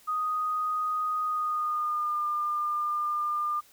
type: tone with pitch glide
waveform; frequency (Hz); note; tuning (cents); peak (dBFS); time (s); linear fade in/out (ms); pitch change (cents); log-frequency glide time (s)
sine; 1244.5 to 1202.1; D#6 to D6; 0 to +40; -26; 0.07-3.61; 20; -60; 1.24-2.22
effects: white hiss -58 dBFS RMS until 3.72 s

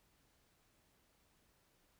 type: silence
effects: pink hiss -74 dBFS RMS until 1.99 s

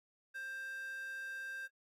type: tone with high-pass filter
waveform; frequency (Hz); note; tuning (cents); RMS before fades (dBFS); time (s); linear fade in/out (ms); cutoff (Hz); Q
square; 528; C5; +16; -44; 0.34-1.68; 20; 1600; 6.6
effects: AAC 48 kbps

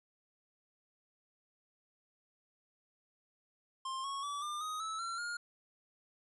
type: tone with pitch steps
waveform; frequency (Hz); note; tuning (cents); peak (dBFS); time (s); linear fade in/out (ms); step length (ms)
square; 1057 / 1102.5 / 1150 / 1199.5 / 1251.2 / 1305.1 / 1361.3 / 1419.9; C6 / C#6 / D6 / D6 / D#6 / E6 / F6 / F6; +17 / -10 / -37 / +36 / +9 / -18 / -45 / +28; -38; 3.85-5.37; 5; 190
effects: resampled to 24000 Hz

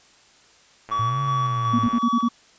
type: click train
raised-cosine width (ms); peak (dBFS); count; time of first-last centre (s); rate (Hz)
0.5; -23; 120; 0.89-1.982; 109
type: tone with tremolo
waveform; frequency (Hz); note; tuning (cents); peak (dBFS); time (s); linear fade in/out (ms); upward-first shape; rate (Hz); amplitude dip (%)
triangle; 1137; C#6; +44; -19; 0.91-2.29; 10; square; 2.7; 30
type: linear two-way sweep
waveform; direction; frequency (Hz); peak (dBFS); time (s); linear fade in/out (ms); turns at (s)
sine; up then down; 108.3 to 138.8 to 108.3; -24; 0.99-1.87; 5; 1.21
type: tone bursts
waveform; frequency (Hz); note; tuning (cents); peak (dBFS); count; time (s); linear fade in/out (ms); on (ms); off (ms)
sine; 238; A#3; +36; -17; 6; 1.73-2.285; 10; 60; 39
effects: white hiss -54 dBFS RMS until 2.58 s + resampled to 16000 Hz

